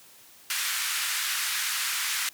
pink band-pass noise, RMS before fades -29 dBFS, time 0.5-2.29 s, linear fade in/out 2 ms, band 1400 to 15000 Hz, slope 24 dB/octave, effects white hiss -53 dBFS RMS until 2.33 s + high-pass 80 Hz 12 dB/octave

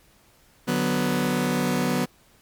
sawtooth chord, B minor, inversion first, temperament just, 148.16 / 185.21 / 246.9 Hz, D3 / F#3 / B3, +16 / +2 / 0 cents, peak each -25 / -22 / -20 dBFS, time 0.67-2.06 s, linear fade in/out 20 ms, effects pink hiss -58 dBFS RMS until 2.41 s + MP3 96 kbps

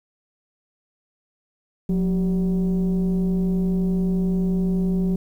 sine tone with frequency modulation, 181.2 Hz, F#3, 36 cents flat, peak -17 dBFS, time 1.89-5.16 s, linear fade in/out 5 ms, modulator 207 Hz, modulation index 0.55, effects tanh soft clip ceiling -15 dBFS + 9-bit

